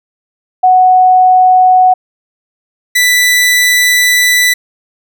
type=tone pair in turn; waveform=sine / sawtooth; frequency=740 / 1979 Hz; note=F#5 / B6; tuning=0 / +3 cents; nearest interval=octave + perfect fourth; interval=1703 cents; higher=second; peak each=-3 dBFS; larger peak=neither; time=0.63-1.94 / 2.95-4.54 s; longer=second; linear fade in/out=10 ms; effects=none